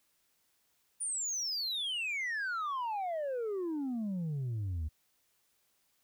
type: exponential sweep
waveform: sine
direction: down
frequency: 9610 to 73.5 Hz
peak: -30 dBFS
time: 1-4.89 s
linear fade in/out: 20 ms
effects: tanh soft clip ceiling -32 dBFS + white hiss -74 dBFS RMS until 6.03 s